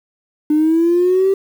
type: linear sweep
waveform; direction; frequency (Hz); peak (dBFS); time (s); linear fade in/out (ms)
triangle; up; 298.7 to 392; -7; 0.5-1.34; 5
effects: tanh soft clip ceiling -8 dBFS + 7-bit